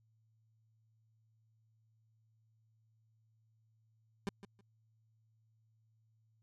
30% pulse tone with echo, 198.6 Hz, G3, 23 cents sharp, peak -32 dBFS, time 4.27-4.29 s, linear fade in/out 0 ms, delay 160 ms, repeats 2, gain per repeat -14 dB, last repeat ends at 4.61 s, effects added 111 Hz sine -70 dBFS peak until 6.42 s + low-pass 8000 Hz 12 dB/octave

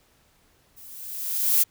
violet noise with level ramp, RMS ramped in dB -47 to -17 dBFS, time 0.76-1.64 s, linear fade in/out 20 ms, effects pink hiss -62 dBFS RMS until 1.7 s

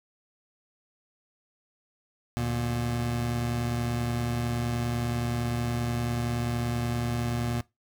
25% pulse tone pair together, 74.9 / 119.27 Hz, D2 / A#2, +35 / +40 cents, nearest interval minor sixth, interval 805 cents, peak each -32 / -24 dBFS, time 2.37-7.61 s, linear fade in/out 0 ms, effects noise-tail reverb RT60 0.2 s tail -20 dB re dry

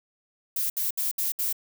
violet noise bursts, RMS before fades -27 dBFS, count 5, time 0.56-1.528 s, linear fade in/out 5 ms, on 140 ms, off 67 ms, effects none

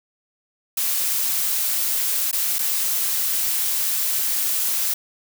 blue noise with dropouts, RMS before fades -22 dBFS, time 0.77-4.94 s, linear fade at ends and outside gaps 5 ms, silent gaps 2.314-2.328 / 2.585-2.59 s, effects none

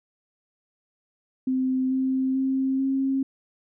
sine tone with pitch steps, 259.5 / 262.5 / 265.6 / 268.7 Hz, C4 / C4 / C4 / C4, -14 / +6 / +26 / +46 cents, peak -21 dBFS, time 1.47-3.23 s, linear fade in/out 5 ms, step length 440 ms, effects none

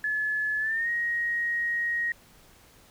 sine tone with pitch glide, 1716 to 1882.2 Hz, A6 to A#6, -44 to +16 cents, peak -25 dBFS, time 0.04-2.12 s, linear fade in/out 2 ms, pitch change +160 cents, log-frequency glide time 0.59-0.9 s, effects pink hiss -56 dBFS RMS until 2.9 s

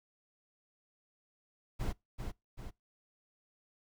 brown noise with echo, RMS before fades -34 dBFS, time 1.79-1.93 s, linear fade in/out 20 ms, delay 390 ms, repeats 2, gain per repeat -5 dB, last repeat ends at 2.71 s, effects noise-tail reverb RT60 0.2 s tail -24 dB re dry

